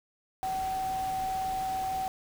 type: tone in noise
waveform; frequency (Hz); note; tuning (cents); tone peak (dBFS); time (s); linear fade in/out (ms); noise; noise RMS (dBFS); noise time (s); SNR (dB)
sine; 760; F#5; +46; -29; 0.43-2.08; 0; pink; -43; 0.43-2.08; +11
effects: none